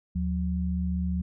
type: tone pair together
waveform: sine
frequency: 76.02 / 180.8 Hz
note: D#2 / F#3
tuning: -40 / -40 cents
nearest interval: octave + minor third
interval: 1500 cents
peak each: -28 dBFS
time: 0.15-1.22 s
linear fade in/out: 10 ms
effects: none